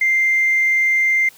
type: tone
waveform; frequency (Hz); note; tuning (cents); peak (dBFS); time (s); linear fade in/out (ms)
sine; 2093; C7; 0; -12; 0.01-1.29; 5
effects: tanh soft clip ceiling -9 dBFS + white hiss -47 dBFS RMS until 1.37 s